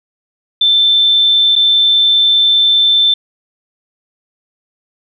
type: tone with dropouts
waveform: sine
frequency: 3545 Hz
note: A7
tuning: 12 cents sharp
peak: -7 dBFS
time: 0.61-3.14 s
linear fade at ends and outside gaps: 5 ms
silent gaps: 1.555-1.561 s
effects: none